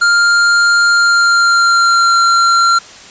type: tone with pitch glide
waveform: square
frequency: 1400 to 1374.4 Hz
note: F6 to F6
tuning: +4 to -28 cents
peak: -8 dBFS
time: 0.01-2.79 s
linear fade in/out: 10 ms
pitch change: -32 cents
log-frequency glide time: 0.89-2.21 s
effects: white hiss -35 dBFS RMS until 3.1 s + resampled to 16000 Hz